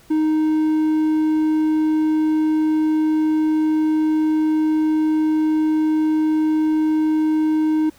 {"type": "tone", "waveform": "triangle", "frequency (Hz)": 311.1, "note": "D#4", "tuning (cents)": 0, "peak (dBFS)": -13, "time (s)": [0.1, 7.9], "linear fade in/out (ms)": 10, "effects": ["pink hiss -51 dBFS RMS until 7.98 s"]}